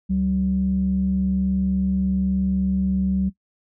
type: tone pair together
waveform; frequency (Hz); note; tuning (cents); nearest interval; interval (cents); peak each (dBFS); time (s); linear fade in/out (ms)
sine; 71.17 / 190; C#2 / F#3; +46 / +46; octave + perfect fourth; 1700; -27 / -18; 0.09-3.3; 20
effects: noise-tail reverb RT60 0.1 s tail -18 dB re dry + tanh soft clip ceiling -11 dBFS